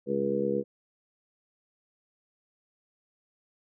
harmonic tone with a mistuned harmonic, 69 Hz, C#2, 7 cents flat, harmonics 2 / 3 / 4 / 5 / 6 / 7, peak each -41 / -32 / -38 / -33 / -32 / -29 dBFS, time 0.06-0.64 s, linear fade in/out 50 ms, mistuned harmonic 2, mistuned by -26 cents, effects none

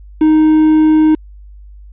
triangle tone with quantisation, 311.1 Hz, D#4, in tune, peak -4 dBFS, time 0.21-1.15 s, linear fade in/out 5 ms, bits 5, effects added 50 Hz sine -33 dBFS peak until 1.92 s + resampled to 8000 Hz

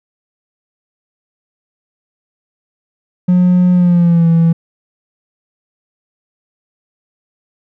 triangle tone with pitch glide, 180 to 166.02 Hz, F#3 to E3, -47 to +13 cents, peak -4 dBFS, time 3.28-4.53 s, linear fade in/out 10 ms, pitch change -140 cents, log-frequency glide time 3.73-4.28 s, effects tanh soft clip ceiling -1 dBFS

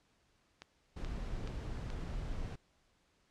click train, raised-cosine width 0.2 ms, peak -30 dBFS, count 4, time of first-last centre 0.62-1.902 s, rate 2.34 Hz
brown noise, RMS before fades -40 dBFS, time 0.96-2.56 s, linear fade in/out 10 ms
effects pink hiss -73 dBFS RMS until 3.3 s + low-pass 7000 Hz 12 dB/octave

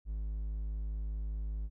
triangle tone, 52.5 Hz, G#1, 19 cents sharp, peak -32 dBFS, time 0.05-1.7 s, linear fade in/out 50 ms, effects none

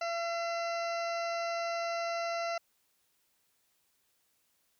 harmonic tone, 678 Hz, E5, 49 cents sharp, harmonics 1 / 2 / 3 / 4 / 6 / 7 / 8 / 9, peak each -33 / -39 / -43 / -45 / -49 / -50 / -51 / -52 dBFS, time 0.01-2.58 s, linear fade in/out 5 ms, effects white hiss -74 dBFS RMS until 4.79 s

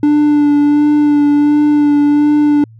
triangle tone with vibrato, 293.7 Hz, D4, in tune, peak -5 dBFS, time 0.03-2.64 s, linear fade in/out 2 ms, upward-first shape sine, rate 1.4 Hz, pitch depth 19 cents each way, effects added 112 Hz sine -36 dBFS peak until 2.79 s

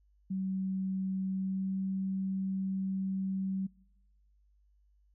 sine tone with pitch glide, 190 to 191.43 Hz, F#3 to G3, +46 to -41 cents, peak -31 dBFS, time 0.3-3.67 s, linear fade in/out 10 ms, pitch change +13 cents, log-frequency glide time 1.27-1.77 s, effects noise-tail reverb RT60 1.0 s tail -25 dB re dry + added 50 Hz sine -64 dBFS peak until 5.14 s

